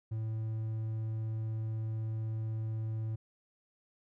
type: tone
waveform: triangle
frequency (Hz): 110.5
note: A2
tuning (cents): +8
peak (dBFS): -31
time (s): 0.11-3.16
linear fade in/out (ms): 10
effects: none